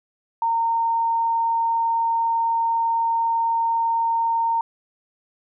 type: tone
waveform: sine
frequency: 918 Hz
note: A#5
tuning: 27 cents flat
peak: -18 dBFS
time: 0.42-4.61 s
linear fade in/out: 2 ms
effects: none